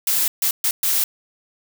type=noise bursts at uneven times; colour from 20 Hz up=blue; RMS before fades=-19 dBFS; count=4; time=0.07-0.28 / 0.42-0.51 / 0.64-0.71 / 0.83-1.04 s; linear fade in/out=2 ms; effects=none